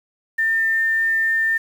sine tone with quantisation, 1801 Hz, A6, 40 cents sharp, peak -16 dBFS, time 0.38-1.58 s, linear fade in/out 10 ms, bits 7, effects none

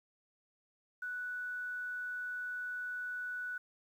sine tone with quantisation, 1480 Hz, F#6, in tune, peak -37 dBFS, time 1.02-3.58 s, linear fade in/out 5 ms, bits 11, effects none

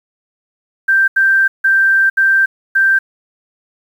sine tone bursts at uneven times, 1570 Hz, G6, 2 cents sharp, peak -8 dBFS, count 5, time 0.88-1.08 / 1.16-1.48 / 1.64-2.1 / 2.17-2.46 / 2.75-2.99 s, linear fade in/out 10 ms, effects 7-bit

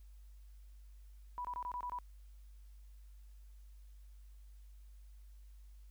sine tone bursts, 984 Hz, B5, 7 cents flat, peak -38 dBFS, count 7, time 1.38-1.987 s, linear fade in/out 0 ms, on 67 ms, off 23 ms, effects added 50 Hz sine -53 dBFS peak until 5.9 s + white hiss -75 dBFS RMS until 5.9 s

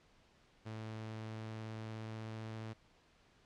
sawtooth tone with pitch glide, 110 to 110.77 Hz, A2 to A2, 0 to +12 cents, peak -39 dBFS, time 0.65-2.74 s, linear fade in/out 20 ms, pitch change +12 cents, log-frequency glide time 0.98-2.61 s, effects pink hiss -68 dBFS RMS until 3.45 s + low-pass 5000 Hz 12 dB/octave

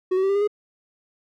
triangle tone with pitch steps, 370 / 378.9 / 387.9 / 397.2 / 406.8 / 416.5 Hz, F#4 / F#4 / G4 / G4 / G#4 / G#4, 0 / +41 / -18 / +23 / -36 / +5 cents, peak -16 dBFS, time 0.11-0.476 s, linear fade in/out 10 ms, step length 61 ms, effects none

